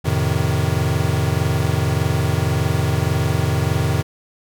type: chord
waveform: square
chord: F dominant seventh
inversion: none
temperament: equal with one note detuned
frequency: 87.31 / 109.05 / 130.81 / 155.56 Hz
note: F2 / A2 / C3 / Eb3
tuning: 0 / -15 / 0 / 0 cents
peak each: -23 dBFS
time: 0.04-4.03 s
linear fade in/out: 20 ms
effects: none